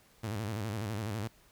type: tone with vibrato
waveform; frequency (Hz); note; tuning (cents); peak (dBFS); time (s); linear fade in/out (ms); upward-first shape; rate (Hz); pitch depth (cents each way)
sawtooth; 106.6; G#2; +46; -30; 0.23-1.28; 10; square; 12; 110
effects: pink hiss -63 dBFS RMS until 1.51 s